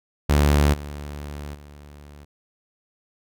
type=tone with level steps; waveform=sawtooth; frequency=72.9 Hz; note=D2; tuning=12 cents flat; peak=-11 / -28 / -38 dBFS; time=0.29-2.25 s; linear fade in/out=10 ms; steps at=0.73 / 1.54 s; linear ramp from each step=10 ms; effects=none